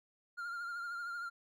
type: tone with vibrato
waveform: triangle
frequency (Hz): 1400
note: F6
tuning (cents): +4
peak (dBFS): -37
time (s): 0.37-1.3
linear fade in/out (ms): 20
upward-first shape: triangle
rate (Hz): 13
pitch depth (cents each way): 45
effects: none